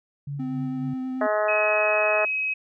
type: tone with tremolo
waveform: sine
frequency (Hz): 142.1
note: C#3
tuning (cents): +43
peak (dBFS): -28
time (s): 0.27-0.94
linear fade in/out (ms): 5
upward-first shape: sine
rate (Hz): 3.7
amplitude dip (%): 55
type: tone with vibrato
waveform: triangle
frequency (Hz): 258.5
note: C4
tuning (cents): -21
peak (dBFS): -25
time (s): 0.39-1.27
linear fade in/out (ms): 10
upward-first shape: sine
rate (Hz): 9.2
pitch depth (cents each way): 12
type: harmonic tone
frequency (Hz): 211.7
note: G#3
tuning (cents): +33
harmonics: 2 / 3 / 4 / 5 / 6 / 7 / 8 / 9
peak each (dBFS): -32 / -22 / -31 / -33 / -30 / -35 / -34 / -37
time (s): 1.21-2.25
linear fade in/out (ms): 2
type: tone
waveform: sine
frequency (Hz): 2546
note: D#7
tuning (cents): +39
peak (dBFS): -23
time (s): 1.48-2.54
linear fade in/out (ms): 10
effects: none